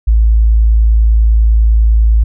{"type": "tone", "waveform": "sine", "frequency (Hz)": 55, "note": "A1", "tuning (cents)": 0, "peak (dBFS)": -5, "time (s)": [0.07, 2.24], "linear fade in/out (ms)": 10, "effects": []}